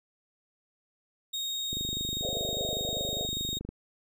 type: tone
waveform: 35% pulse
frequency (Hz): 3729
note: A#7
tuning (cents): 0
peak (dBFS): -29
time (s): 1.33-3.59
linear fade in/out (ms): 10
type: click train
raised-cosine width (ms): 3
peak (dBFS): -25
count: 50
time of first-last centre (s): 1.73-3.69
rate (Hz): 25
type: band-pass noise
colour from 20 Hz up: pink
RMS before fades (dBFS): -38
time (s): 2.22-3.27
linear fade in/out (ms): 10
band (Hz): 400 to 700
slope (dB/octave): 96
effects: none